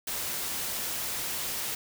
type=noise; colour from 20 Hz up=white; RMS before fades=-33 dBFS; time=0.07-1.75 s; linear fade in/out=5 ms; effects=none